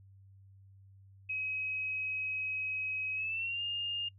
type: tone with pitch glide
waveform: sine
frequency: 2543 to 2822 Hz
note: D#7 to F7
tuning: +37 to +17 cents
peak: -33 dBFS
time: 1.29-4.09 s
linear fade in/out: 10 ms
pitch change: +180 cents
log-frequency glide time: 3.15-3.62 s
effects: noise-tail reverb RT60 0.1 s tail -25 dB re dry + added 97 Hz sine -55 dBFS peak until 4.18 s